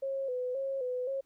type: tone with vibrato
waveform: sine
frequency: 521 Hz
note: C5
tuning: 7 cents flat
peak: -31 dBFS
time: 0.02-1.21 s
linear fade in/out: 10 ms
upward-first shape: square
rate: 1.9 Hz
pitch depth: 68 cents each way
effects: pink hiss -75 dBFS RMS until 1.25 s